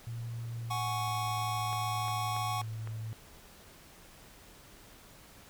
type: tone with pitch glide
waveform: sine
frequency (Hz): 116.54 to 110.76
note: A#2 to A2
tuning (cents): 0 to +12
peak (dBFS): -36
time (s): 0.07-3.13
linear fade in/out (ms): 0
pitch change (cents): -88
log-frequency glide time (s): 0.61-1.02
type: chord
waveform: square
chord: F# suspended second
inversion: none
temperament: just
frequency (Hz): 740 / 832.5 / 1110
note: F#5 / G#5 / C#6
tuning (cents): 0 / +4 / +2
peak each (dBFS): -38 / -40 / -36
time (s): 0.7-2.62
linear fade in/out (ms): 10
type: clicks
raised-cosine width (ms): 0.5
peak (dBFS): -30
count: 5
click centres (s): 1.73 / 2.082 / 2.365 / 2.616 / 2.874
effects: pink hiss -55 dBFS RMS until 5.49 s